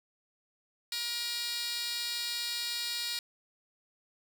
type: tone with high-pass filter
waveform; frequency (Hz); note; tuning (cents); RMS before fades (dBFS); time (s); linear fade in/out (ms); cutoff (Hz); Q
15% pulse; 474.8; A#4; +32; -35; 0.92-3.19; 2; 3400; 3.9
effects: 10-bit